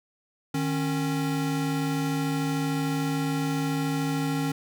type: tone pair together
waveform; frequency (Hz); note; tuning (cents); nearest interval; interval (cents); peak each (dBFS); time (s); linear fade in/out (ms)
square; 153.7 / 273.9; D#3 / C#4; -21 / -21; minor seventh; 1000; -29 / -28; 0.54-4.52; 5
effects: none